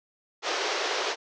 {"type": "band-pass noise", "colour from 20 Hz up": "pink", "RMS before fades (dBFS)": -29, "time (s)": [0.42, 1.16], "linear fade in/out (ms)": 50, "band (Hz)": [360, 6200], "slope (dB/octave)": 48, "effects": []}